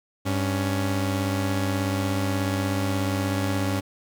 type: tone pair together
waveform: sawtooth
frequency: 98.5 / 278.9 Hz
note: G2 / C#4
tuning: +9 / +11 cents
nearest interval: octave + tritone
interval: 1802 cents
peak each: -21 / -23 dBFS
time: 0.25-3.81 s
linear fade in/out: 20 ms
effects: none